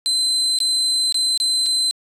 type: tone with dropouts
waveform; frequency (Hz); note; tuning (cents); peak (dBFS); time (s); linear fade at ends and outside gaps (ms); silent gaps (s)
35% pulse; 4063; B7; +48; -15; 0.06-1.91; 0; 0.587-0.603 / 1.124-1.144 / 1.375-1.401 / 1.66-1.664
effects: resampled to 32000 Hz